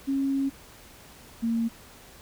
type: tone pair in turn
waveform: sine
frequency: 273.1 / 229.6 Hz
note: C#4 / A#3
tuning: -26 / -26 cents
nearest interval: minor third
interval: 300 cents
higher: first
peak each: -23 dBFS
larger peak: neither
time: 0.07-0.5 / 1.42-1.69 s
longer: first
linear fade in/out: 20 ms
effects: pink hiss -50 dBFS RMS until 2.21 s